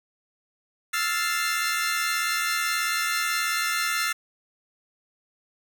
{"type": "chord", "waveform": "sawtooth", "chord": "F major seventh", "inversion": "third", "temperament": "equal", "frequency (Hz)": [1318.5, 1396.9, 1760, 2093], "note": ["E6", "F6", "A6", "C7"], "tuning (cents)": [0, 0, 0, 0], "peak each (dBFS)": -26, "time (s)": [0.93, 4.13], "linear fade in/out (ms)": 10, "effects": []}